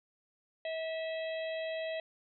harmonic tone with a mistuned harmonic, 650 Hz, E5, 24 cents flat, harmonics 1 / 3 / 4 / 5 / 6, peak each -35 / -45 / -47 / -49 / -51 dBFS, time 0.65-2 s, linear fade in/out 2 ms, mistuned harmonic 1, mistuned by -17 cents, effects none

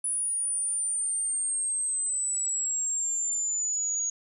sine exponential sweep, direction down, 9860 to 6670 Hz, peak -26 dBFS, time 0.04-4.1 s, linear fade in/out 5 ms, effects none

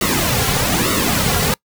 pink noise with flanger, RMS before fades -17 dBFS, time 0.01-1.54 s, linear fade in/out 2 ms, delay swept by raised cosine 1.2 to 3.3 ms, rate 1.1 Hz, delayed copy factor -0.75, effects noise-tail reverb RT60 0.1 s tail -25 dB re dry

